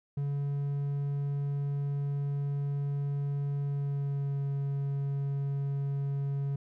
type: tone with pitch glide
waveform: triangle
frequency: 141.7 to 139.59 Hz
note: C#3 to C#3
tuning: +38 to +12 cents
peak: -27 dBFS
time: 0.17-6.56 s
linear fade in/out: 5 ms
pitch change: -26 cents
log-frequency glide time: 3.62-4.42 s
effects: none